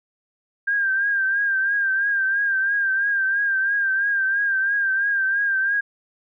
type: tone with vibrato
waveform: sine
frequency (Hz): 1595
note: G6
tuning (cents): +30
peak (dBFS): -18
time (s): 0.67-5.81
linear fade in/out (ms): 10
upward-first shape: triangle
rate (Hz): 3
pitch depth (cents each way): 65
effects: none